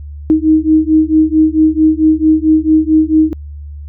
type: beating tone pair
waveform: sine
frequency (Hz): 311.1 / 315.6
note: D#4 / D#4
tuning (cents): 0 / +25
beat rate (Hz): 4.5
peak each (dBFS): -10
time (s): 0.3-3.33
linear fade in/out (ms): 0
effects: added 73 Hz sine -25 dBFS peak until 3.88 s